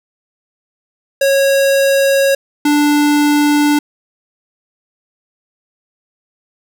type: tone pair in turn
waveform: square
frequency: 549 / 293.9 Hz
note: C#5 / D4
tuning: -17 / +1 cents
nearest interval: major seventh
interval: 1082 cents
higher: first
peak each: -10 dBFS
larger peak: neither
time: 1.21-2.35 / 2.65-3.79 s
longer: neither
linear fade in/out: 5 ms
effects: none